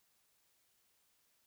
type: silence
effects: white hiss -75 dBFS RMS until 1.46 s